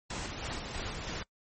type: noise with tremolo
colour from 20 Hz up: pink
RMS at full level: -37 dBFS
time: 0.1-1.23 s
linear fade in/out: 5 ms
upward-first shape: square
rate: 3.1 Hz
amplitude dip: 30%
effects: noise-tail reverb RT60 0.1 s tail -24 dB re dry + MP3 32 kbps